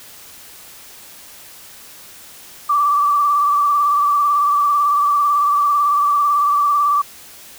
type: tone with vibrato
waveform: sine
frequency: 1163 Hz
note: D6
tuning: 17 cents flat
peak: -12 dBFS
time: 2.69-7.02 s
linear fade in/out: 10 ms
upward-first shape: sine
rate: 18 Hz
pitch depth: 40 cents each way
effects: white hiss -40 dBFS RMS until 7.58 s